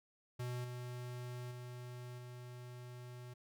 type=tone with level steps; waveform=square; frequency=123.47 Hz; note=B2; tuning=in tune; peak=-40 / -44 / -47 / -49 dBFS; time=0.39-3.34 s; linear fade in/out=10 ms; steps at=0.64 / 1.51 / 2.18 s; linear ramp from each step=5 ms; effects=none